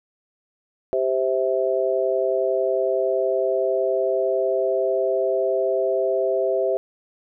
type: chord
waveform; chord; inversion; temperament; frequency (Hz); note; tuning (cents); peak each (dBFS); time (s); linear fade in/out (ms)
sine; C major; second; just; 392.4 / 523.3 / 654.1; G4 / C5 / E5; +2 / 0 / -14; -23; 0.93-6.77; 0
effects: none